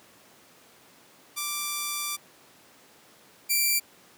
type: tone pair in turn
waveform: 5% pulse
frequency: 1174.7 / 2349 Hz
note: D6 / D7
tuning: 0 / 0 cents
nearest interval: octave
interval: 1200 cents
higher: second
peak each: -17 / -12 dBFS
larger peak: second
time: 1.36-2.17 / 3.49-3.8 s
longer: first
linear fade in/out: 20 ms
effects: pink hiss -55 dBFS RMS until 4.17 s + high-pass 200 Hz 12 dB/octave